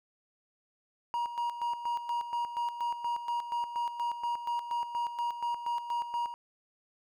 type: tone with tremolo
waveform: triangle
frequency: 950 Hz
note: A#5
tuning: 33 cents sharp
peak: -27 dBFS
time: 1.14-6.34 s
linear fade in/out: 0 ms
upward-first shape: square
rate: 4.2 Hz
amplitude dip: 65%
effects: none